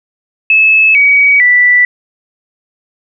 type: tone with pitch steps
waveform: sine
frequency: 2600 / 2263 / 1970.4 Hz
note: E7 / C#7 / B6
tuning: -24 / +35 / -5 cents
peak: -4 dBFS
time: 0.5-1.85 s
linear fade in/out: 2 ms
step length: 450 ms
effects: none